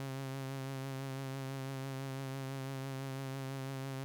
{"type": "tone with vibrato", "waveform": "sawtooth", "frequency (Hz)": 134.5, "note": "C3", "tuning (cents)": 48, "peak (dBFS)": -35, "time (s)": [0, 4.04], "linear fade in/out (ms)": 0, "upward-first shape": "triangle", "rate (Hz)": 6, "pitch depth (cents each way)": 34, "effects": []}